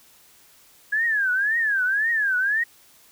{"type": "tone with vibrato", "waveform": "sine", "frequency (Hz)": 1661.2, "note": "G#6", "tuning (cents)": 0, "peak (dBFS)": -19, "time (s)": [0.92, 2.64], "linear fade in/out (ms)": 10, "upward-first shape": "triangle", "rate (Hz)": 1.9, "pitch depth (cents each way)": 230, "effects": ["white hiss -54 dBFS RMS until 3.11 s"]}